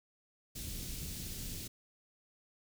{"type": "band-stop noise", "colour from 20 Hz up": "pink", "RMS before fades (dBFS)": -42, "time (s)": [0.55, 1.68], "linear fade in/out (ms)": 10, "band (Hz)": [230, 3900], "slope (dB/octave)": 12, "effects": []}